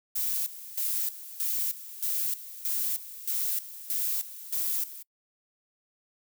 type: noise with tremolo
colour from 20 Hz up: violet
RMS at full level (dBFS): -29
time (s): 0.15-5.03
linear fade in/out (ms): 10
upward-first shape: square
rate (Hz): 1.6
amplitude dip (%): 80
effects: noise-tail reverb RT60 0.1 s tail -26 dB re dry